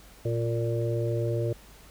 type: harmonic tone with a mistuned harmonic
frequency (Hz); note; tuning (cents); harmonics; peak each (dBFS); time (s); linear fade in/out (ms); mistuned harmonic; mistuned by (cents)
116.8; A#2; +4; 1 / 3 / 4 / 5; -27 / -32 / -33 / -34; 0.25-1.53; 5; 4; -20
effects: added 50 Hz sine -53 dBFS peak until 1.9 s + pink hiss -53 dBFS RMS until 1.9 s